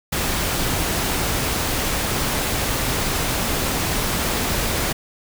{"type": "noise", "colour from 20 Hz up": "pink", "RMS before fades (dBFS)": -22, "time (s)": [0.12, 4.93], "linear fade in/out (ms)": 10, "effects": []}